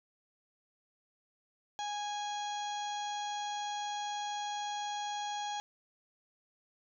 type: harmonic tone with a mistuned harmonic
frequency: 827 Hz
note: G#5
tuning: 8 cents flat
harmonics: 1 / 2 / 3 / 4 / 5 / 6 / 7 / 8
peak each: -36 / -48 / -53 / -44 / -51 / -59 / -53 / -50 dBFS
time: 1.79-5.6 s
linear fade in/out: 0 ms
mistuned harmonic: 6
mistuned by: -15 cents
effects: none